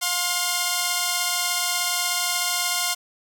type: tone pair together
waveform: 5% pulse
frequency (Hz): 710.2 / 1057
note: F5 / C6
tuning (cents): +29 / +17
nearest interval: perfect fifth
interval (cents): 688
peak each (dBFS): -13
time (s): 0.01-2.95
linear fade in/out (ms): 20
effects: none